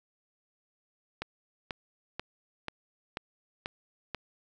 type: click train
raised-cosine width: 0.3 ms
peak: -18 dBFS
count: 7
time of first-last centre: 1.22-4.147 s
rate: 2.05 Hz
effects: none